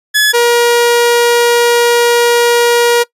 sawtooth tone pair in turn, 1704 / 475.8 Hz, G#6 / A#4, +44 / +35 cents, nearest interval octave + minor seventh, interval 2209 cents, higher first, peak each -3 dBFS, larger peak neither, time 0.14-0.33 / 0.33-3.04 s, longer second, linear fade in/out 20 ms, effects noise-tail reverb RT60 0.1 s tail -21 dB re dry + resampled to 32000 Hz

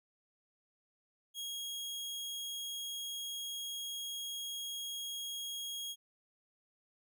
sawtooth tone, 3285 Hz, G#7, 20 cents flat, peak -36 dBFS, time 1.34-5.96 s, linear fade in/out 50 ms, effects none

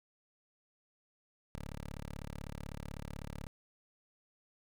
10% pulse tone, 36 Hz, D1, 34 cents flat, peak -34 dBFS, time 1.55-3.47 s, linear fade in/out 0 ms, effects none

